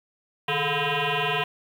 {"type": "tone with frequency modulation", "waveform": "sine", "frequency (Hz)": 1021, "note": "C6", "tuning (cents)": -43, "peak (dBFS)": -22, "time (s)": [0.48, 1.44], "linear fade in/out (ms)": 5, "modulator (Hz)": 289, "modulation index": 7.4, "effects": ["8-bit"]}